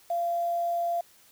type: tone with quantisation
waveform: sine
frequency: 688 Hz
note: F5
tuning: 26 cents flat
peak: -25 dBFS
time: 0.1-1.01 s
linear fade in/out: 5 ms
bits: 8
effects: white hiss -58 dBFS RMS until 1.31 s